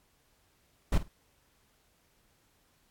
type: noise with echo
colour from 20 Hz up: brown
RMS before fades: -24 dBFS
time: 0.92-0.98 s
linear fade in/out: 5 ms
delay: 51 ms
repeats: 2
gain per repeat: -15 dB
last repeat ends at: 1.082 s
effects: pink hiss -69 dBFS RMS until 2.9 s + AAC 64 kbps